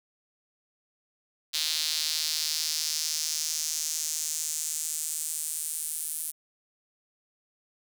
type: tone with high-pass filter sweep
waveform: sawtooth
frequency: 155.56 Hz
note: D#3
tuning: in tune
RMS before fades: -31 dBFS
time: 1.53-6.32 s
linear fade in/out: 20 ms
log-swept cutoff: 4000 to 10000 Hz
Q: 2.5
effects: none